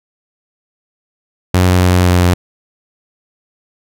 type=tone with pitch steps; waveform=sawtooth; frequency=91.3 / 90.72 / 90.15 / 89.58 / 89.01 Hz; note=F#2 / F#2 / F#2 / F2 / F2; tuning=-23 / -34 / -45 / +44 / +33 cents; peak=-4 dBFS; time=1.54-2.34 s; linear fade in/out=5 ms; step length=160 ms; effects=none